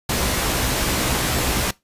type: noise with comb filter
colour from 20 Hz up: pink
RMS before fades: -21 dBFS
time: 0.09-1.71 s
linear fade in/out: 5 ms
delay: 16 ms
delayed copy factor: +0.55
effects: noise-tail reverb RT60 0.2 s tail -21 dB re dry + resampled to 32000 Hz